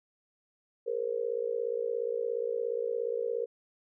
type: tone with amplitude modulation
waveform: sine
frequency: 470.1 Hz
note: A#4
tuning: 15 cents sharp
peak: -25 dBFS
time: 0.86-3.46 s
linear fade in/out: 20 ms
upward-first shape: sine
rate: 57.1 Hz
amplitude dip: 95%
effects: none